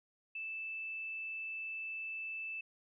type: tone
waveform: sine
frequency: 2637 Hz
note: E7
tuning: in tune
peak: -39 dBFS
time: 0.35-2.61 s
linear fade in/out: 5 ms
effects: none